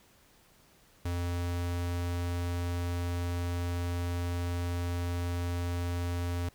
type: tone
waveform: square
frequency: 87.31 Hz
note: F2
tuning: in tune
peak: -31 dBFS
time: 1.05-6.49 s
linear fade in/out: 5 ms
effects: pink hiss -62 dBFS RMS until 6.54 s